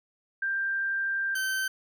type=tone pair in turn; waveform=sine / 40% pulse; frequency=1583 / 1545.1 Hz; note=G6 / G6; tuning=+17 / -25 cents; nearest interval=unison; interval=42 cents; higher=first; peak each=-26 dBFS; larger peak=neither; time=0.42-1.35 / 1.35-1.68 s; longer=first; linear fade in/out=5 ms; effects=none